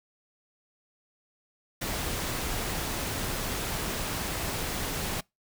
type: noise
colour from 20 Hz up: pink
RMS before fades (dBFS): -32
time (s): 1.81-5.21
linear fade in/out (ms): 10
effects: noise-tail reverb RT60 0.2 s tail -25 dB re dry